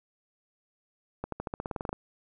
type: accelerating click train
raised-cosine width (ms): 1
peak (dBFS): -19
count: 13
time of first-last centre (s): 1.24-1.929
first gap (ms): 83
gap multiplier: 0.93
effects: none